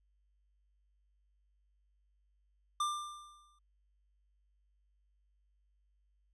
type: tone with exponential decay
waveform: square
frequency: 1190 Hz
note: D6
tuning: 22 cents sharp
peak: -30 dBFS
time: 2.8-3.59 s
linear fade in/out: 5 ms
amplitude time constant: 170 ms
effects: added 50 Hz sine -70 dBFS peak until 6.33 s + resampled to 24000 Hz